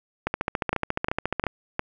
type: two click trains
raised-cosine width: 0.5 ms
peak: -9 / -9 dBFS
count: 4 / 18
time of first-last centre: 0.73-1.794 / 0.27-1.467 s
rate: 2.82 / 14.2 Hz
effects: none